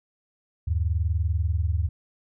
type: tone pair together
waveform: sine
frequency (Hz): 77.3 / 97.65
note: D#2 / G2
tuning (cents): -11 / -6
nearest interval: major third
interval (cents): 405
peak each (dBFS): -23 / -26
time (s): 0.67-1.89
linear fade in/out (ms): 10
effects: none